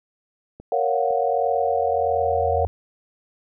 clicks, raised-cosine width 2 ms, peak -26 / -33 dBFS, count 2, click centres 0.6 / 1.107 s
sine chord, Gb major seventh, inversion first, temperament equal, 466.2 / 554.4 / 698.5 / 740 Hz, Bb4 / Db5 / F5 / Gb5, 0 / 0 / 0 / 0 cents, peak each -24 dBFS, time 0.72-2.65 s, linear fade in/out 2 ms
sine tone with exponential growth, 84.1 Hz, E2, 35 cents sharp, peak -23 dBFS, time 1.01-2.67 s, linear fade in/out 0 ms, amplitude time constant 360 ms
effects none

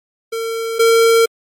square tone pair in turn, 454.7 / 457 Hz, A#4 / A#4, -43 / -34 cents, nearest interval unison, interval 9 cents, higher second, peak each -20 / -9 dBFS, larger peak second, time 0.32-0.79 / 0.79-1.26 s, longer neither, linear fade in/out 10 ms, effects MP3 64 kbps

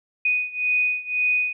sine beating tone pair, 2485 / 2486.9 Hz, D#7 / D#7, -3 / -1 cents, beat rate 1.9 Hz, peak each -22 / -24 dBFS, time 0.25-1.53 s, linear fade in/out 5 ms, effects none

